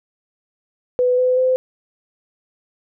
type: tone with pitch steps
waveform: sine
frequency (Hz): 498.2 / 505.7 / 513.4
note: B4 / B4 / C5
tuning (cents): +15 / +41 / -33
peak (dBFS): -13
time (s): 0.99-1.56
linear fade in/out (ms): 0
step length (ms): 190
effects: none